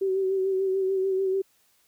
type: tone with vibrato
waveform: sine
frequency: 382.3 Hz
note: G4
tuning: 43 cents flat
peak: -22 dBFS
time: 0.01-1.42 s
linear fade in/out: 10 ms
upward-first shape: sine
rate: 6.8 Hz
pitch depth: 33 cents each way
effects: white hiss -65 dBFS RMS until 1.87 s